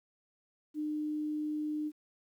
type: tone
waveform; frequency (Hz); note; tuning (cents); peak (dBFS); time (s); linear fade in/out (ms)
sine; 302.8; D#4; -47; -32; 0.74-1.92; 50
effects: 11-bit